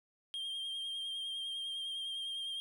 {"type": "tone with vibrato", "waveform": "triangle", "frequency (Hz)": 3200, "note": "G7", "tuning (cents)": 35, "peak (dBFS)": -36, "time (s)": [0.34, 2.6], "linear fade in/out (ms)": 0, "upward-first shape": "triangle", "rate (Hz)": 9.9, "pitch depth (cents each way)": 33, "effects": []}